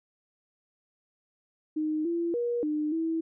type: tone with pitch steps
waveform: sine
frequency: 308.8 / 339.4 / 477.7 / 302.5 / 325.6 Hz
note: D#4 / F4 / A#4 / D#4 / E4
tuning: -13 / -49 / +42 / -49 / -21 cents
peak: -26 dBFS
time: 1.76-3.21 s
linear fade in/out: 10 ms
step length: 290 ms
effects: none